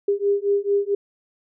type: beating tone pair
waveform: sine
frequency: 400.7 / 405.2 Hz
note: G4 / G#4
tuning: +38 / -43 cents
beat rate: 4.5 Hz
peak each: -21 dBFS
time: 0.08-0.95 s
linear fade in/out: 5 ms
effects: none